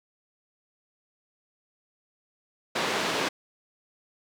pink band-pass noise, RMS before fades -28 dBFS, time 2.75-3.29 s, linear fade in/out 10 ms, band 310 to 4600 Hz, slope 12 dB/octave, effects none

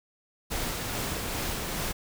pink noise with tremolo, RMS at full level -31 dBFS, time 0.5-1.93 s, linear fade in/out 20 ms, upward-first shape sine, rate 2.4 Hz, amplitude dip 25%, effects none

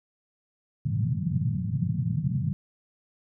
pink band-pass noise, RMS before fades -27 dBFS, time 0.85-2.53 s, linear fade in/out 0 ms, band 100 to 190 Hz, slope 48 dB/octave, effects none

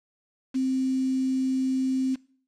sine tone with quantisation, 261.7 Hz, C4, in tune, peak -22 dBFS, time 0.54-2.16 s, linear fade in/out 20 ms, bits 7, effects noise-tail reverb RT60 0.5 s tail -21 dB re dry + low-pass 7000 Hz 12 dB/octave

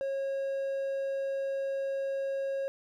triangle tone, 545 Hz, C#5, 29 cents flat, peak -28 dBFS, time 0.01-2.68 s, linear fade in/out 0 ms, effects none

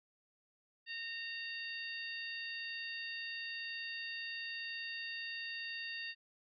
harmonic tone, 921 Hz, A#5, 21 cents flat, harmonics 2 / 3 / 4 / 5, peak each -44 / -45 / -50 / -48 dBFS, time 0.86-6.15 s, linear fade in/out 50 ms, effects none

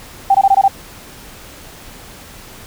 sine tone bursts, 784 Hz, G5, in tune, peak -6 dBFS, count 6, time 0.3-0.681 s, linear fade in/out 5 ms, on 46 ms, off 21 ms, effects pink hiss -37 dBFS RMS until 2.66 s

